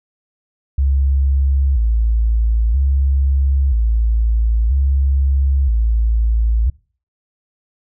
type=tone with vibrato; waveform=sine; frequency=61.74 Hz; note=B1; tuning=in tune; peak=-12 dBFS; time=0.78-6.7 s; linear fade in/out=5 ms; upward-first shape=square; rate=0.51 Hz; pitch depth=170 cents each way; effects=noise-tail reverb RT60 0.4 s tail -21 dB re dry